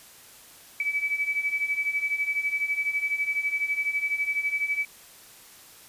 sine beating tone pair, 2286 / 2298 Hz, D7 / D7, -47 / -38 cents, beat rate 12 Hz, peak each -30 / -26 dBFS, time 0.8-4.85 s, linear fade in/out 2 ms, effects white hiss -50 dBFS RMS until 5.88 s + resampled to 32000 Hz

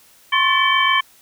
sine tone cluster, 1048 / 1095 / 1757 / 2286 / 3111 Hz, C6 / C#6 / A6 / D7 / G7, +2 / -22 / -3 / -47 / -14 cents, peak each -20 dBFS, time 0.32-1.01 s, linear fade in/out 10 ms, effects white hiss -51 dBFS RMS until 1.21 s

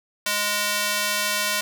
square tone with high-pass filter, 207 Hz, G#3, 5 cents flat, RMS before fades -24 dBFS, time 0.26-1.61 s, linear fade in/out 5 ms, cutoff 1400 Hz, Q 0.52, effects none

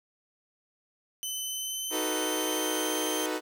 15% pulse tone with pitch glide, 3036 to 3136 Hz, F#7 to G7, +44 to 0 cents, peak -25 dBFS, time 1.23-3.26 s, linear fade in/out 0 ms, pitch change +56 cents, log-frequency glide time 1.41-2.99 s
sawtooth chord, B dominant seventh, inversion first, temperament equal, 311.1 / 370 / 440 / 493.9 Hz, D#4 / F#4 / A4 / B4, 0 / 0 / 0 / 0 cents, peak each -29 / -32 / -33 / -32 dBFS, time 1.9-3.41 s, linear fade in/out 50 ms
effects none

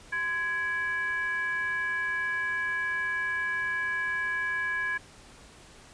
sine tone with frequency modulation, 1667 Hz, G#6, 6 cents sharp, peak -27 dBFS, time 0.12-4.98 s, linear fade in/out 10 ms, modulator 639 Hz, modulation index 0.6, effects pink hiss -52 dBFS RMS until 5.93 s + resampled to 22050 Hz

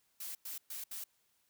blue noise bursts at uneven times, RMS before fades -43 dBFS, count 4, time 0.2-0.35 / 0.45-0.58 / 0.7-0.84 / 0.91-1.04 s, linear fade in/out 5 ms, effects white hiss -75 dBFS RMS until 1.49 s

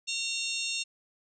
harmonic tone with a mistuned harmonic, 916 Hz, A#5, 31 cents flat, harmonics 3 / 4 / 5 / 6 / 7 / 8 / 9, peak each -34 / -36 / -38 / -40 / -41 / -42 / -43 dBFS, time 0.07-0.84 s, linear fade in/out 20 ms, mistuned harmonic 5, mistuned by -110 cents, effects none

